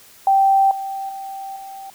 sine tone with level steps, 780 Hz, G5, 9 cents flat, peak -11 / -24 / -28 / -32 dBFS, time 0.27-1.9 s, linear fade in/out 2 ms, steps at 0.71 / 1.09 / 1.56 s, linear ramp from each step 2 ms, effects white hiss -47 dBFS RMS until 1.94 s

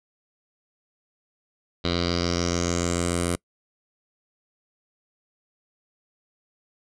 10% pulse tone with low-pass filter sweep, 86.8 Hz, F2, 10 cents flat, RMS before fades -25 dBFS, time 1.84-3.36 s, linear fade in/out 10 ms, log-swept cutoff 4000 to 9800 Hz, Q 5.1, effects noise-tail reverb RT60 0.1 s tail -26 dB re dry

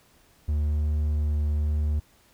triangle tone, 74.9 Hz, D2, 35 cents sharp, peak -20 dBFS, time 0.48-2 s, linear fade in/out 10 ms, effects pink hiss -60 dBFS RMS until 2.33 s

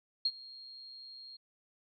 sine tone with ADSR envelope, 4244 Hz, C8, 24 cents sharp, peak -25 dBFS, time 0.25-1.37 s, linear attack 6 ms, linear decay 50 ms, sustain -22 dB, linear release 12 ms, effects none

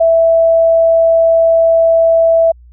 sine tone, 659.3 Hz, E5, in tune, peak -6 dBFS, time 0-2.52 s, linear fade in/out 10 ms, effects added 60 Hz sine -37 dBFS peak until 2.72 s

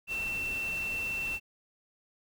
sine tone in noise, 2690 Hz, E7, 34 cents sharp, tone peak -31 dBFS, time 0.07-1.4 s, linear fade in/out 50 ms, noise pink, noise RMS -44 dBFS, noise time 0.07-1.4 s, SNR +10 dB, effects none

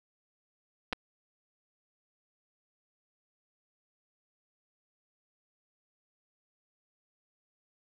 clicks, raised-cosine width 0.3 ms, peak -16 dBFS, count 2, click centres 0.927 / 0.931 s, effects none

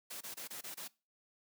white noise bursts, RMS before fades -45 dBFS, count 6, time 0.1-0.88 s, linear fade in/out 10 ms, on 110 ms, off 24 ms, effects noise-tail reverb RT60 0.3 s tail -22 dB re dry + high-pass 150 Hz 12 dB/octave

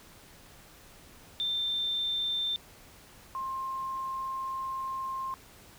sine tone pair in turn, 3576 / 1059.5 Hz, A7 / C6, +27 / +21 cents, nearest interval octave + major sixth, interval 2106 cents, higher first, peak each -28 / -32 dBFS, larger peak first, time 1.4-2.56 / 3.35-5.34 s, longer second, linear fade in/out 0 ms, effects pink hiss -54 dBFS RMS until 5.78 s

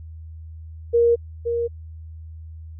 sine tone with echo, 470 Hz, A#4, 14 cents sharp, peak -13 dBFS, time 0.93-1.16 s, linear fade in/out 20 ms, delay 520 ms, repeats 1, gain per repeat -7 dB, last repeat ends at 1.68 s, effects added 80 Hz sine -35 dBFS peak until 2.79 s

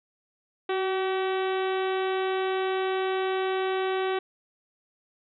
harmonic tone with a mistuned harmonic, 381.5 Hz, G4, 47 cents flat, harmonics 1 / 2 / 3 / 4 / 5 / 6 / 7 / 8 / 9 / 10, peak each -26 / -32 / -36 / -38 / -40 / -42 / -43 / -44 / -45 / -46 dBFS, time 0.69-4.19 s, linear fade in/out 5 ms, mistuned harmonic 1, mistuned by -25 cents, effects none

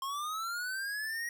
square linear sweep, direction up, 1064 to 1900 Hz, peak -35 dBFS, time 0.02-1.29 s, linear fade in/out 2 ms, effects none

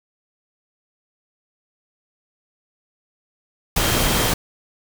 sine tone in noise, 3189 Hz, G7, 29 cents sharp, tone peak -30 dBFS, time 3.81-4.3 s, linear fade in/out 5 ms, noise pink, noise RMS -19 dBFS, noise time 3.76-4.34 s, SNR -14 dB, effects none

